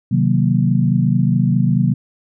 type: chord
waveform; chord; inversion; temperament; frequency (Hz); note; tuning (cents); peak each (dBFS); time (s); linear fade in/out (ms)
sine; C half-diminished seventh; none; equal; 130.81 / 155.56 / 185 / 233.1; C3 / Eb3 / Gb3 / Bb3; 0 / 0 / 0 / 0; -16 / -19 / -17 / -20; 0.11-1.94; 10
effects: none